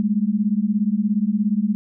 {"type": "beating tone pair", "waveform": "sine", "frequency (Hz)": [200.3, 217.3], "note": ["G3", "A3"], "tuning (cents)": [38, -21], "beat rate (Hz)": 17, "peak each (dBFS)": [-20, -20], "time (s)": [0, 1.75], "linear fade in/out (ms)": 0, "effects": []}